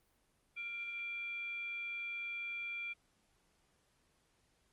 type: tone with frequency modulation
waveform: sine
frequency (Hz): 2370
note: D7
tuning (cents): +15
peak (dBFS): -39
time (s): 0.56-2.94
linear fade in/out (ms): 20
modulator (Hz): 972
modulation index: 0.29
effects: pink hiss -75 dBFS RMS until 4.72 s + Opus 32 kbps